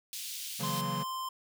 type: high-pass noise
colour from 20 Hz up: pink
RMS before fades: -40 dBFS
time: 0.13-0.81 s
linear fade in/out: 0 ms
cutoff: 3000 Hz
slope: 24 dB/octave
type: chord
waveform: square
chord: F# dominant seventh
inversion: second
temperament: equal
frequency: 138.59 / 164.81 / 185 / 233.1 Hz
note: C#3 / E3 / F#3 / A#3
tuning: 0 / 0 / 0 / 0 cents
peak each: -39 / -40 / -39 / -43 dBFS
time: 0.59-1.04 s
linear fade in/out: 20 ms
type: tone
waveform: square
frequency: 1042 Hz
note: C6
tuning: 7 cents flat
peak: -35 dBFS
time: 0.63-1.29 s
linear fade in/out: 5 ms
effects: none